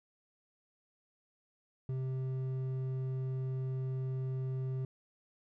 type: tone with hard clipping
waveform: sine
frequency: 130.7 Hz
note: C3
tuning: 1 cent flat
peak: -35 dBFS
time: 1.89-4.85 s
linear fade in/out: 2 ms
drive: 6 dB
effects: none